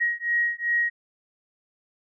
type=beating tone pair; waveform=sine; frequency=1889 / 1891.6 Hz; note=A#6 / A#6; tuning=+22 / +25 cents; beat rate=2.6 Hz; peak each=-25 dBFS; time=0-0.9 s; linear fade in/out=20 ms; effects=none